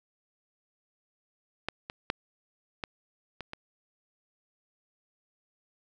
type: clicks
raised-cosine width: 0.3 ms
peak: -14 / -21 / -11 / -17 / -22 / -22 dBFS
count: 6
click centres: 1.686 / 1.899 / 2.101 / 2.838 / 3.407 / 3.534 s
effects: none